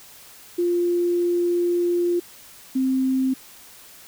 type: tone pair in turn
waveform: sine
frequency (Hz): 349.2 / 262.1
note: F4 / C4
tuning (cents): 0 / +3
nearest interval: perfect fourth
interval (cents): 497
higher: first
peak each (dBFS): -18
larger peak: neither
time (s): 0.58-2.2 / 2.75-3.34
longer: first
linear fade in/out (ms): 10
effects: white hiss -46 dBFS RMS until 4.07 s